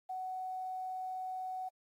sine tone with quantisation, 746 Hz, F#5, 14 cents sharp, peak -37 dBFS, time 0.09-1.69 s, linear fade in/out 10 ms, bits 11, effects AAC 48 kbps

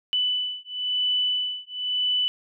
sine beating tone pair, 2987 / 2987.98 Hz, F#7 / F#7, +16 / +16 cents, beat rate 0.98 Hz, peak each -26 dBFS, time 0.13-2.28 s, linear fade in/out 0 ms, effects none

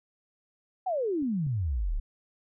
sine exponential sweep, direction down, 784 to 31.54 Hz, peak -26 dBFS, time 0.86-2 s, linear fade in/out 10 ms
clicks, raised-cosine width 5 ms, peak -38 / -29 dBFS, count 2, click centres 1.225 / 1.467 s
effects none

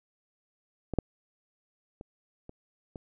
clicks, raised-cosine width 2 ms, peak -20 / -10 / -29 / -30 / -27 dBFS, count 5, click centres 0.937 / 0.987 / 2.011 / 2.494 / 2.958 s, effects none

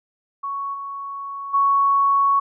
sine tone with level steps, 1112 Hz, C#6, 5 cents sharp, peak -24 / -28 / -14 dBFS, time 0.43-2.4 s, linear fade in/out 10 ms, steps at 0.73 / 1.53 s, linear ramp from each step 20 ms, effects none

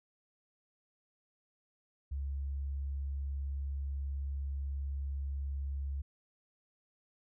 sine tone, 69.3 Hz, C#2, in tune, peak -34 dBFS, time 2.11-6.02 s, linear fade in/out 10 ms, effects none

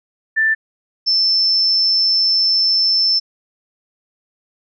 sine tone pair in turn, 1771 / 5307 Hz, A6 / E8, +11 / +11 cents, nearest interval octave + perfect fifth, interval 1900 cents, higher second, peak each -12 dBFS, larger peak neither, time 0.36-0.55 / 1.06-3.2 s, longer second, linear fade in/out 20 ms, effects none

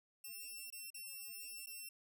5% pulse tone with dropouts, 2701 Hz, E7, 42 cents sharp, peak -38 dBFS, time 0.24-1.89 s, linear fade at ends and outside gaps 5 ms, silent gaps 0.703-0.724 / 0.904-0.943 / 1.661-1.669 s, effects none

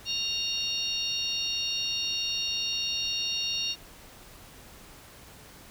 harmonic tone with a mistuned harmonic, 932.3 Hz, A#5, in tune, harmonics 3 / 4 / 5 / 6, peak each -32 / -33 / -34 / -35 dBFS, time 0.05-3.76 s, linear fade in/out 50 ms, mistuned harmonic 5, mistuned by -100 cents, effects pink hiss -50 dBFS RMS until 5.7 s

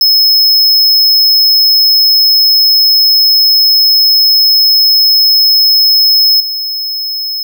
square tone with level steps, 5180 Hz, E8, 31 cents flat, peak -5 / -15 dBFS, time 0.01-7.43 s, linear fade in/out 2 ms, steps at 6.4 s, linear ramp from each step 5 ms, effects none

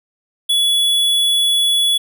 square tone, 3400 Hz, G#7, 40 cents sharp, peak -13 dBFS, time 0.49-1.98 s, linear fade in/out 10 ms, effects none

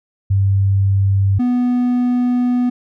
sine / triangle tone pair in turn, 98 / 246.5 Hz, G2 / B3, 0 / -3 cents, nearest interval octave + major third, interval 1597 cents, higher second, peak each -11 dBFS, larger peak neither, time 0.3-1.39 / 1.39-2.7 s, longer second, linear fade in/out 10 ms, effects none

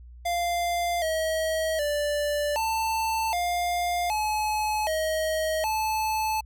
square tone with pitch steps, 695 / 638 / 587 / 889 / 704 / 854 / 631 / 870 Hz, F5 / D#5 / D5 / A5 / F5 / G#5 / D#5 / A5, -9 / +43 / -1 / +18 / +14 / +48 / +24 / -20 cents, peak -25 dBFS, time 0.25-6.41 s, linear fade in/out 10 ms, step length 770 ms, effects added 60 Hz sine -43 dBFS peak until 6.45 s

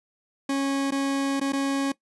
40% pulse tone with dropouts, 275 Hz, C#4, 14 cents flat, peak -22 dBFS, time 0.49-1.92 s, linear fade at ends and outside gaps 5 ms, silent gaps 0.908-0.92 / 1.399-1.412 / 1.523-1.532 s, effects noise-tail reverb RT60 0.1 s tail -19 dB re dry + resampled to 24000 Hz

